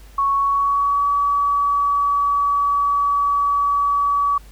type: tone with pitch glide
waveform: sine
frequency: 1108.7 to 1140.5 Hz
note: C#6 to C#6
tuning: 0 to +49 cents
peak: -15 dBFS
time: 0.18-4.38 s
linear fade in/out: 5 ms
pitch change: +49 cents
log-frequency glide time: 0.32-1.08 s
effects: added 50 Hz sine -40 dBFS peak until 4.51 s + pink hiss -50 dBFS RMS until 4.51 s